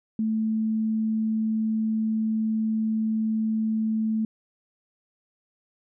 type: tone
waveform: sine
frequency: 219.7 Hz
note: A3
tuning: 2 cents flat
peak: -22 dBFS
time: 0.19-4.25 s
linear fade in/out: 2 ms
effects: none